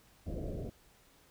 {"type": "low-pass noise", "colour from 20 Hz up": "pink", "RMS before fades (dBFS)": -39, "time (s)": [0.26, 0.7], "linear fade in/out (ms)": 10, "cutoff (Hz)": 670, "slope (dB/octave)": 96, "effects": ["pink hiss -64 dBFS RMS until 1.3 s"]}